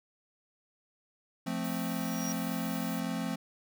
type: chord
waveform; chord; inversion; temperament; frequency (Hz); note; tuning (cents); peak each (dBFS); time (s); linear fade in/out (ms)
square; F major; none; equal; 174.61 / 220 / 261.6; F3 / A3 / C4; 0 / 0 / 0; -37; 1.46-3.36; 10
type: noise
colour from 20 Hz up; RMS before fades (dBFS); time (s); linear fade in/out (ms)
violet; -45; 1.64-3; 5
type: tone with exponential growth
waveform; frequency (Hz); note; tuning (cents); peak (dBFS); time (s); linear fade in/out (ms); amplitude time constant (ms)
sine; 5710; F8; +37; -34; 1.76-2.32; 0; 120
effects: none